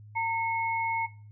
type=tone pair together; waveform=sine; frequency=911.9 / 2182 Hz; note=A#5 / C#7; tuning=-38 / -28 cents; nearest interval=octave + minor third; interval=1510 cents; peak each=-27 / -31 dBFS; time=0.15-1.07 s; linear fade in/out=20 ms; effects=noise-tail reverb RT60 0.4 s tail -20 dB re dry + added 105 Hz sine -46 dBFS peak until 1.31 s